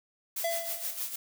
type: noise with tremolo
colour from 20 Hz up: blue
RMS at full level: -33 dBFS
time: 0.36-1.16 s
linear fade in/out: 5 ms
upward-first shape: sine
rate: 6.4 Hz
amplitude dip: 65%
type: tone with exponential decay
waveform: square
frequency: 672 Hz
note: E5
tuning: 33 cents sharp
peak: -27 dBFS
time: 0.44-1.09 s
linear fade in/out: 5 ms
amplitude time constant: 140 ms
effects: none